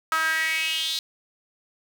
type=tone with high-pass filter sweep; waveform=sawtooth; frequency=319.8 Hz; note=D#4; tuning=48 cents sharp; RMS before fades=-25 dBFS; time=0.12-0.99 s; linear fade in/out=0 ms; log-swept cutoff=1300 to 4000 Hz; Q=5.8; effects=none